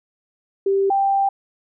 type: tone pair in turn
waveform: sine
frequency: 392 / 787.6 Hz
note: G4 / G5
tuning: 0 / +8 cents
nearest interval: octave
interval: 1208 cents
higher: second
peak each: -15 dBFS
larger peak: neither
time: 0.66-0.9 / 0.9-1.29 s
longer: second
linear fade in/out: 5 ms
effects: none